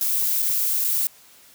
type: noise with dropouts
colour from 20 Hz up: violet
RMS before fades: -22 dBFS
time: 0.01-1.07 s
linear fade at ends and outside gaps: 0 ms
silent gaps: 0.42-0.426 / 0.842-0.847 s
effects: white hiss -51 dBFS RMS until 1.54 s + high-pass 60 Hz 12 dB/octave